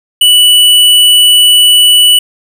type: tone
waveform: square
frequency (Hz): 2960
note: F#7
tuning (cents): 0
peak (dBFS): -3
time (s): 0.21-2.19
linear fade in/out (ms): 5
effects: none